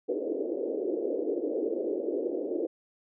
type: band-pass noise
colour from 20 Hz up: pink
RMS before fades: -31 dBFS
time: 0.08-2.67 s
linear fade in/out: 10 ms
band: 310 to 520 Hz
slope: 48 dB/octave
effects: none